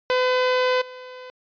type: tone with level steps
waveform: sawtooth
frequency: 506 Hz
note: B4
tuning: 42 cents sharp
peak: -14 / -33 dBFS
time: 0.1-1.3 s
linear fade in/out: 0 ms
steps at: 0.81 s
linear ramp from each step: 10 ms
effects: resampled to 11025 Hz